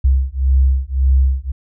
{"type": "beating tone pair", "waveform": "sine", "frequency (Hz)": [65.41, 67.21], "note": ["C2", "C2"], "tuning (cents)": [0, 47], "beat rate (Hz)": 1.8, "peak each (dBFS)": -14, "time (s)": [0.04, 1.52], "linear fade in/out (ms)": 10, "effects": []}